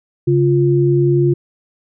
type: tone pair together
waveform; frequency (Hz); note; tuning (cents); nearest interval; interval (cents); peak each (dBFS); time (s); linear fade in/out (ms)
sine; 138.78 / 349.7; C#3 / F4; +2 / +2; octave + major third; 1600; -13 / -13; 0.27-1.34; 10
effects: none